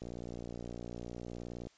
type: click train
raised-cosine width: 2 ms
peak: -30 dBFS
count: 99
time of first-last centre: 0.02-1.67 s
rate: 59.4 Hz
effects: white hiss -66 dBFS RMS until 1.77 s + resampled to 16000 Hz